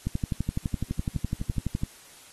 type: click train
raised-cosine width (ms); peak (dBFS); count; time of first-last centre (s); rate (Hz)
5; -14; 22; 0.07-1.835; 11.9
effects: white hiss -51 dBFS RMS until 2.32 s + AAC 32 kbps